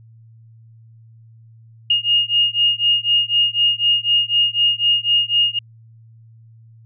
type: beating tone pair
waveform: sine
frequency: 2846 / 2850 Hz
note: F7 / F7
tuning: +32 / +34 cents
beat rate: 4 Hz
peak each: -17 dBFS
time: 1.9-5.59 s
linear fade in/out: 5 ms
effects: added 113 Hz sine -43 dBFS peak until 6.85 s